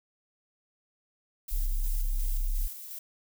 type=noise with tremolo; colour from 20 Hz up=violet; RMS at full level=-40 dBFS; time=1.48-2.99 s; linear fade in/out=5 ms; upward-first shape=square; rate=2.8 Hz; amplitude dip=30%
type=tone; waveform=sine; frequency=33.37 Hz; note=C1; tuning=35 cents sharp; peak=-25 dBFS; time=1.51-2.68 s; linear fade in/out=20 ms
effects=none